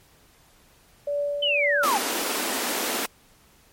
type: tone with tremolo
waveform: sine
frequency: 577 Hz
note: D5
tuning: 31 cents flat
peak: -22 dBFS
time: 1.07-1.86 s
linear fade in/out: 5 ms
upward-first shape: triangle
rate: 2 Hz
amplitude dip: 45%
type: linear sweep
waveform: sine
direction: down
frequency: 3100 to 740 Hz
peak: -20 dBFS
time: 1.42-1.98 s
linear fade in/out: 10 ms
type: high-pass noise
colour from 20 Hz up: pink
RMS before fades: -27 dBFS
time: 1.83-3.06 s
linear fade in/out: 5 ms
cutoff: 230 Hz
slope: 48 dB/octave
effects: pink hiss -57 dBFS RMS until 3.72 s + MP3 64 kbps